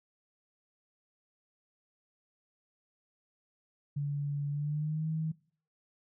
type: tone with pitch glide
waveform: sine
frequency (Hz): 143.7 to 158.53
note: D3 to D#3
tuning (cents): -37 to +33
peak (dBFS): -30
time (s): 3.96-5.32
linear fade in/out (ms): 10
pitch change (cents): +170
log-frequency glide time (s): 4.5-5.08
effects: noise-tail reverb RT60 0.5 s tail -22 dB re dry